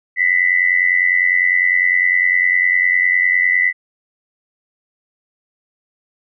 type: tone with amplitude modulation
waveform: sine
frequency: 1994 Hz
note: B6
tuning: 16 cents sharp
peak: -8 dBFS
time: 0.16-3.73 s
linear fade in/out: 50 ms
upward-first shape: sine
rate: 89.9 Hz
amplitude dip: 80%
effects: none